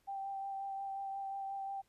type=tone with vibrato; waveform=sine; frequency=784 Hz; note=G5; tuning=in tune; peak=-38 dBFS; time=0.07-1.82 s; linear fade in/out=20 ms; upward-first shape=sine; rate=5.6 Hz; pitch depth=14 cents each way; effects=pink hiss -75 dBFS RMS until 1.88 s + resampled to 32000 Hz